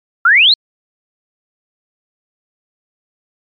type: exponential sweep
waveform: sine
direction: up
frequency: 1318.5 to 4363 Hz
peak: -5 dBFS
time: 0.25-0.54 s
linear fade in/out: 5 ms
effects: MP3 96 kbps